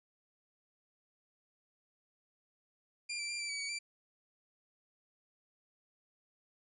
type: tone with pitch steps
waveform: 20% pulse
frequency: 2393 / 2338 / 2379 / 2337 / 2282 / 2260 / 2346 Hz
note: D7 / D7 / D7 / D7 / C#7 / C#7 / D7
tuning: +32 / -8 / +22 / -9 / +50 / +33 / -2 cents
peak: -32 dBFS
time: 3.09-3.79 s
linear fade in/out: 10 ms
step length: 100 ms
effects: resampled to 24000 Hz